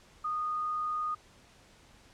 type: tone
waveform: sine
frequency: 1233 Hz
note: D#6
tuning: 16 cents flat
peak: -30 dBFS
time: 0.24-1.15 s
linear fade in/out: 10 ms
effects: pink hiss -59 dBFS RMS until 2.13 s + low-pass 8000 Hz 12 dB/octave